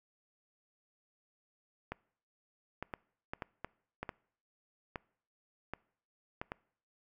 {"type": "clicks", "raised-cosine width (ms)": 0.5, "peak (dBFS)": -23, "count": 12, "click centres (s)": [1.92, 2.826, 2.938, 3.335, 3.422, 3.646, 4.03, 4.092, 4.958, 5.736, 6.415, 6.519], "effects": ["noise-tail reverb RT60 0.6 s tail -24 dB re dry"]}